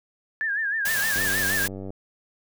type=tone with vibrato; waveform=sine; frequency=1700 Hz; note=G#6; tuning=40 cents sharp; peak=-23 dBFS; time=0.41-1.66 s; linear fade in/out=0 ms; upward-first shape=sine; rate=6.4 Hz; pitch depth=110 cents each way
type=band-stop noise; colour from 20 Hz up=white; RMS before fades=-28 dBFS; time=0.85-1.68 s; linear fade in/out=5 ms; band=250 to 410 Hz; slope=96 dB/octave
type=click train; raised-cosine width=2 ms; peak=-23 dBFS; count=73; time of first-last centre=1.16-1.905 s; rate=96.7 Hz
effects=none